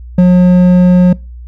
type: tone with hard clipping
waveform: sine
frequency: 180 Hz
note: F#3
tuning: 47 cents flat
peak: -4 dBFS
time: 0.18-1.13 s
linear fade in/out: 5 ms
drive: 6 dB
effects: noise-tail reverb RT60 0.3 s tail -24 dB re dry + added 60 Hz sine -26 dBFS peak until 1.47 s